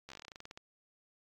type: slowing click train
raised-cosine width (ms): 0.2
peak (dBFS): -30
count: 16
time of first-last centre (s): 0.09-0.575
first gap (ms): 13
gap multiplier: 1.12
effects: AAC 32 kbps